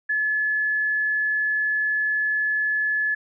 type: tone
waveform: sine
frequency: 1716 Hz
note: A6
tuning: 44 cents flat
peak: -20 dBFS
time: 0.09-3.15 s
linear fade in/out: 10 ms
effects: none